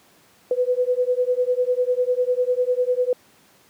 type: beating tone pair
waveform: sine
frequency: 493.9 / 503.9 Hz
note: B4 / B4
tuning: 0 / +35 cents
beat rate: 10 Hz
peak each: -21 dBFS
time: 0.51-3.13 s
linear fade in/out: 2 ms
effects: pink hiss -55 dBFS RMS until 3.69 s + high-pass 150 Hz 12 dB/octave